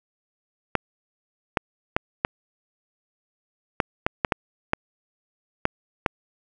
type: clicks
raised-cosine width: 0.5 ms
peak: -4 dBFS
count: 11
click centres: 0.753 / 1.572 / 1.965 / 2.249 / 3.802 / 4.065 / 4.248 / 4.322 / 4.734 / 5.654 / 6.062 s
effects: none